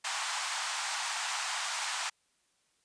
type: band-pass noise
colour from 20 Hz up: pink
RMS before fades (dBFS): -35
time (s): 0.04-2.1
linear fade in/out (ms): 10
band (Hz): 760 to 9200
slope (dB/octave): 48
effects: white hiss -73 dBFS RMS until 2.84 s + resampled to 22050 Hz